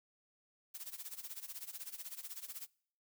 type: noise with tremolo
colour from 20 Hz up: blue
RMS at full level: -44 dBFS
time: 0.74-2.67 s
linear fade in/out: 10 ms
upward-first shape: sine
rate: 16 Hz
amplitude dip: 85%
effects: noise-tail reverb RT60 0.6 s tail -25 dB re dry